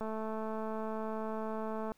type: click train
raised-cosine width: 1 ms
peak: -26 dBFS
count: 419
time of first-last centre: 0.01-1.919 s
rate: 219 Hz
effects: pink hiss -70 dBFS RMS until 1.97 s